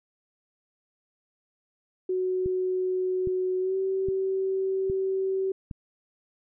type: tone with pitch glide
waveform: sine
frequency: 370 to 382.6 Hz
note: F#4 to G4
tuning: 0 to -42 cents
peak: -24 dBFS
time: 2.09-5.52 s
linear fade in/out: 5 ms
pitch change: +58 cents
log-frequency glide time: 3.6-3.76 s
type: click train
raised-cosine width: 5 ms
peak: -23 dBFS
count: 5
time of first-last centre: 2.46-5.712 s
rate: 1.23 Hz
effects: none